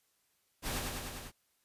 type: noise with echo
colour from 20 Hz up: pink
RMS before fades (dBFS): -36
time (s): 0.62-0.82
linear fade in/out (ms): 50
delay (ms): 100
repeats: 5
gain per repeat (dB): -2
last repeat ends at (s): 1.32
effects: white hiss -75 dBFS RMS until 1.64 s + resampled to 32000 Hz